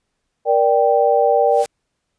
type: chord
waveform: sine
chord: G minor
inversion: first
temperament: just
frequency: 470.4 / 588 / 784 Hz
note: Bb4 / D5 / G5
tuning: +16 / +2 / 0 cents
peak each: -16 dBFS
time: 0.45-1.66 s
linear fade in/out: 50 ms
type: noise with exponential growth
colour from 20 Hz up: white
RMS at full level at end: -28 dBFS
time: 1.45-1.66 s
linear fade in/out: 0 ms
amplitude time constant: 45 ms
effects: pink hiss -73 dBFS RMS until 2.18 s + resampled to 22050 Hz